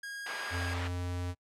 45% pulse tone, 1634 Hz, G#6, 29 cents flat, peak -39 dBFS, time 0.03-0.74 s, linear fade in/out 5 ms
pink band-pass noise, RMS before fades -41 dBFS, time 0.26-0.88 s, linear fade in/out 5 ms, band 800 to 2800 Hz, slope 12 dB/octave
square tone with pitch glide, 88.1 to 88.97 Hz, F2 to F2, +16 to +33 cents, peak -34 dBFS, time 0.5-1.35 s, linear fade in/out 50 ms, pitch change +17 cents, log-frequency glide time 0.79-0.92 s
effects noise-tail reverb RT60 0.1 s tail -26 dB re dry + low-pass 11000 Hz 12 dB/octave

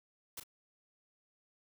white noise with echo, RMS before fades -43 dBFS, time 0.37-0.4 s, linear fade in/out 5 ms, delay 36 ms, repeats 1, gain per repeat -9 dB, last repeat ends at 0.436 s, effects none

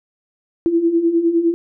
sine beating tone pair, 328.7 / 338.5 Hz, E4 / E4, -5 / +46 cents, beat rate 9.8 Hz, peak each -20 / -14 dBFS, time 0.66-1.54 s, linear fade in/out 0 ms, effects none

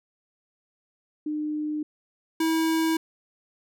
sine / square tone pair in turn, 302.6 / 323 Hz, D#4 / E4, -48 / -35 cents, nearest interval minor second, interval 113 cents, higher second, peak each -26 / -22 dBFS, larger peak second, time 1.26-1.83 / 2.4-2.97 s, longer neither, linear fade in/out 5 ms, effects none

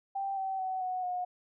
sine tone with pitch steps, 784 / 768.3 / 752.9 / 737.9 / 723.1 Hz, G5 / G5 / F#5 / F#5 / F#5, 0 / -35 / +30 / -5 / -40 cents, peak -31 dBFS, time 0.15-1.25 s, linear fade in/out 10 ms, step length 220 ms, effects none

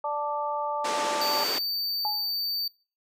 harmonic tone, 293.7 Hz, D4, in tune, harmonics 2 / 3 / 4, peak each -32 / -29 / -33 dBFS, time 0.04-1.44 s, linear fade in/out 5 ms
pink band-pass noise, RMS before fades -32 dBFS, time 0.84-1.59 s, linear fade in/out 10 ms, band 280 to 7800 Hz, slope 24 dB/octave
square tone, 4593 Hz, D8, 39 cents flat, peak -27 dBFS, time 1.21-2.68 s, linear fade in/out 5 ms
sine tone with exponential decay, 843 Hz, G#5, 26 cents sharp, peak -25 dBFS, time 2.05-2.33 s, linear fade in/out 1 ms, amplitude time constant 60 ms
effects noise-tail reverb RT60 0.4 s tail -25 dB re dry

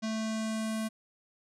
square tone with low-pass filter sweep, 220 Hz, A3, in tune, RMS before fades -33 dBFS, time 0.02-0.89 s, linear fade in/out 20 ms, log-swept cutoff 5800 to 11000 Hz, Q 2, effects none

